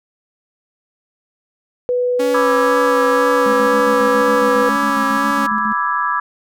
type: tone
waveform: sine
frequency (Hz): 493.9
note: B4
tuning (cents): 0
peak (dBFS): -14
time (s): 1.89-4.69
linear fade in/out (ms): 0
type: tone with vibrato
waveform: sawtooth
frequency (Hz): 277.2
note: C#4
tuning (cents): 0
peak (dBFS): -16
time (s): 2.19-5.47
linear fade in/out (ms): 10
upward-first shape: sine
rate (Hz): 2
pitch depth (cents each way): 28
type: chord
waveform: sine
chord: E dominant seventh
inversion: second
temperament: equal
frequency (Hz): 987.8 / 1174.7 / 1318.5 / 1661.2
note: B5 / D6 / E6 / G#6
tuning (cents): 0 / 0 / 0 / 0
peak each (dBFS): -21 / -19 / -23 / -22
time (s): 2.34-6.2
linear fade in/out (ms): 5
type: tone with tremolo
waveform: sine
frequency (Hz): 214.4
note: A3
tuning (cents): -45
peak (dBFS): -21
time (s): 3.46-5.73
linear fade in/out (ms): 2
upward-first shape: square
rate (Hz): 7.3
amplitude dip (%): 55
effects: none